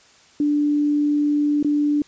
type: tone with dropouts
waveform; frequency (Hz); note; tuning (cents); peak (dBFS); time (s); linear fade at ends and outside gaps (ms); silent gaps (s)
sine; 293.7; D4; 0; -16; 0.4-2.02; 2; 1.628-1.646
effects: white hiss -52 dBFS RMS until 2.07 s + resampled to 16000 Hz